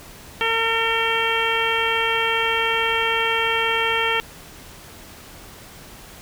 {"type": "harmonic tone", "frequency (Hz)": 454.1, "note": "A#4", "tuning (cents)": -45, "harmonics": [1, 2, 3, 4, 5, 6, 7], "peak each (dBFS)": [-26, -26, -26, -26, -26, -26, -26], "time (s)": [0.41, 4.2], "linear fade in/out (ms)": 0, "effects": ["pink hiss -42 dBFS RMS until 6.21 s"]}